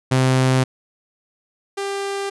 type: tone pair in turn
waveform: sawtooth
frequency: 130.1 / 396.6 Hz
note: C3 / G4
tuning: -9 / +20 cents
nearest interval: octave + perfect fifth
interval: 1929 cents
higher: second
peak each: -10 / -19 dBFS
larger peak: first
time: 0.11-0.64 / 1.77-2.3 s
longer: neither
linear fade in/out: 10 ms
effects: resampled to 24000 Hz